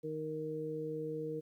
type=harmonic tone; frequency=155.56 Hz; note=D#3; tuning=in tune; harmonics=1 / 2 / 3; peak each=-44 / -43 / -38 dBFS; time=0.03-1.41 s; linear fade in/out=20 ms; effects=12-bit